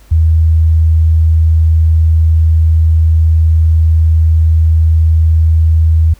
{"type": "tone", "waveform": "sine", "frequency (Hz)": 80.3, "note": "E2", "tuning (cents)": -45, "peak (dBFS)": -5, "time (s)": [0.11, 6.14], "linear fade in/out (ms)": 10, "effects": ["added 50 Hz sine -39 dBFS peak until 6.19 s", "pink hiss -47 dBFS RMS until 6.19 s"]}